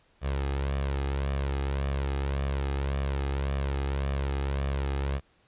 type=tone with flanger; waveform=sawtooth; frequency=68.9 Hz; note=C#2; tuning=10 cents flat; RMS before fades=-29 dBFS; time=0.21-5.21 s; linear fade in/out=50 ms; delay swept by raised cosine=1.7 to 2.43 ms; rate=1.8 Hz; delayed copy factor=+0.5; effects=pink hiss -65 dBFS RMS until 5.47 s + resampled to 8000 Hz